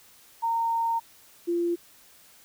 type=tone pair in turn; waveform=sine; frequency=919 / 344.2 Hz; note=A#5 / F4; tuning=-25 / -25 cents; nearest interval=octave + perfect fourth; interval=1700 cents; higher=first; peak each=-23 dBFS; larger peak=neither; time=0.42-1 / 1.47-1.76 s; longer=first; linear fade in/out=20 ms; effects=white hiss -55 dBFS RMS until 2.44 s